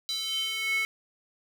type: tone with high-pass filter sweep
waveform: square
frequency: 440 Hz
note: A4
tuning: in tune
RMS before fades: -30 dBFS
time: 0.09-0.85 s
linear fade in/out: 0 ms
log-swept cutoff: 4000 to 2000 Hz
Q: 6.5
effects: none